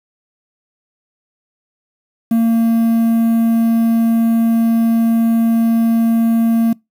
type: tone with quantisation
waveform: triangle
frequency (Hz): 228.5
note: A#3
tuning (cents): -34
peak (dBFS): -8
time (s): 2.31-6.73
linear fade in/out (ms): 5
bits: 6
effects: noise-tail reverb RT60 0.2 s tail -25 dB re dry